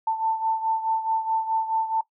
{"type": "beating tone pair", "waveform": "sine", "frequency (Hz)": [889, 893.7], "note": ["A5", "A5"], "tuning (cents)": [18, 27], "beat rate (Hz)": 4.7, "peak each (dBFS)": [-23, -28], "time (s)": [0.07, 2.01], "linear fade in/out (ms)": 5, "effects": ["noise-tail reverb RT60 0.1 s tail -18 dB re dry"]}